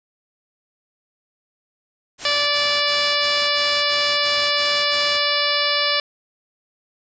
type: noise bursts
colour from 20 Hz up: white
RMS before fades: -30 dBFS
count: 9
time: 2.18-5.202 s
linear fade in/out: 50 ms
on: 310 ms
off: 29 ms
type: harmonic tone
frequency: 582 Hz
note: D5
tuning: 16 cents flat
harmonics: 1 / 2 / 3 / 4 / 5 / 6 / 7 / 8 / 9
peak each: -26 / -26 / -26 / -26 / -26 / -26 / -26 / -26 / -26 dBFS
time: 2.25-6 s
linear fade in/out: 2 ms
effects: resampled to 16000 Hz